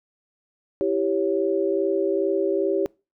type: chord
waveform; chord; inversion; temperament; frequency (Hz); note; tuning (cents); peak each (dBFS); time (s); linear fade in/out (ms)
sine; C# diminished; first; equal; 329.6 / 392 / 554.4; E4 / G4 / C#5; 0 / 0 / 0; -26 / -22 / -26; 0.81-2.86; 0
effects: noise-tail reverb RT60 0.3 s tail -25 dB re dry